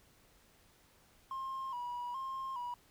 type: tone with vibrato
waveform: triangle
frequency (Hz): 1016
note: B5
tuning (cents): +49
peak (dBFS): -35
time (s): 1.31-2.74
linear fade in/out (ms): 2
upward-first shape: square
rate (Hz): 1.2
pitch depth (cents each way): 79
effects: tanh soft clip ceiling -33 dBFS + pink hiss -66 dBFS RMS until 2.9 s